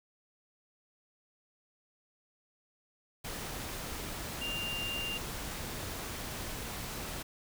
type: tone in noise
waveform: sine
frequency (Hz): 2794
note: F7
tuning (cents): 0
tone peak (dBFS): -35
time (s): 4.41-5.18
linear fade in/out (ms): 10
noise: pink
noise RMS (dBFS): -40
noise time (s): 3.24-7.23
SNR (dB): +2
effects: none